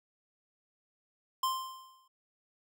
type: tone with exponential decay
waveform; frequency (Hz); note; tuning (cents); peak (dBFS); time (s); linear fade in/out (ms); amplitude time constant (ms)
square; 1046.5; C6; 0; -27; 1.43-2.08; 5; 140
effects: none